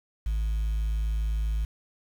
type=tone; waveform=sine; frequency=53.8 Hz; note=A1; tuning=38 cents flat; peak=-22 dBFS; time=0.26-1.65 s; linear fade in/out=5 ms; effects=tanh soft clip ceiling -23 dBFS + 8-bit